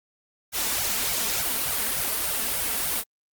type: noise with flanger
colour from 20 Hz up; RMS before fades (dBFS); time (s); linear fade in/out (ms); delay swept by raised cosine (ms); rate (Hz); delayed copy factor
white; -26; 0.52-3.04; 50; 1.3 to 4.6; 3.4; +0.8
effects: Opus 48 kbps